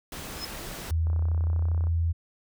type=noise; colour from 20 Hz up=pink; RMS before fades=-38 dBFS; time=0.12-0.91 s; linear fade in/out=2 ms
type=tone with exponential growth; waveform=triangle; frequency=5150 Hz; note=E8; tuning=41 cents flat; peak=-28 dBFS; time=0.33-0.45 s; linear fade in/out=5 ms; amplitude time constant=25 ms
type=tone with pitch glide; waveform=sine; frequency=81.4 to 83.3 Hz; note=E2 to E2; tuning=-21 to +19 cents; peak=-22 dBFS; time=0.9-2.13 s; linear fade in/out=20 ms; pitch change=+40 cents; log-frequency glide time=1.01-1.79 s
type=click train; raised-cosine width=1 ms; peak=-30 dBFS; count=27; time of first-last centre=1.07-1.87 s; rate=32.5 Hz
effects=none